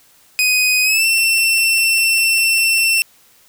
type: tone with pitch glide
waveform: sawtooth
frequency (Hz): 2500 to 2695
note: D#7 to E7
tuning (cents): +8 to +38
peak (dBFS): -9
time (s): 0.39-3.02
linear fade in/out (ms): 0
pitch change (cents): +130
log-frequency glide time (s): 0.83-1.06
effects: white hiss -51 dBFS RMS until 3.48 s